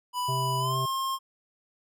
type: tone with pitch glide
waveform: square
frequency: 990 to 1067.2 Hz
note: B5 to C6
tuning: +4 to +34 cents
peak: -28 dBFS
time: 0.13-1.19 s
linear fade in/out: 50 ms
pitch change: +130 cents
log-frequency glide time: 0.59-0.77 s
type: harmonic tone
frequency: 130.9 Hz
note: C3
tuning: 1 cent sharp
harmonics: 1 / 3 / 5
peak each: -29 / -38 / -39 dBFS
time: 0.28-0.86 s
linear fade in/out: 10 ms
effects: none